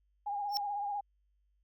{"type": "tone with vibrato", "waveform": "sine", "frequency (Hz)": 815, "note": "G#5", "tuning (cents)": -33, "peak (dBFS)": -33, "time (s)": [0.26, 1.01], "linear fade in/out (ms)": 10, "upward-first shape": "sine", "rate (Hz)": 16, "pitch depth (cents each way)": 42}
{"type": "tone with exponential growth", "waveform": "square", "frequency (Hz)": 5420, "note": "E8", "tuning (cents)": 47, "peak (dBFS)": -27, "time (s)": [0.49, 0.57], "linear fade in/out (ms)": 0, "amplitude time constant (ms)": 17}
{"effects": ["added 50 Hz sine -70 dBFS peak until 1.63 s"]}